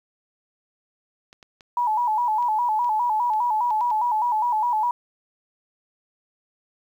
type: clicks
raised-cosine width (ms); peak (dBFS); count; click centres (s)
0.2; -29; 9; 1.329 / 1.428 / 1.608 / 2.426 / 2.845 / 3.336 / 3.705 / 3.808 / 3.904
type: tone with vibrato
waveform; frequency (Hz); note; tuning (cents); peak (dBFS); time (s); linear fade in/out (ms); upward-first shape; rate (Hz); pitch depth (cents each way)
sine; 913; A#5; -36; -19; 1.77-4.91; 2; square; 4.9; 100
effects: 9-bit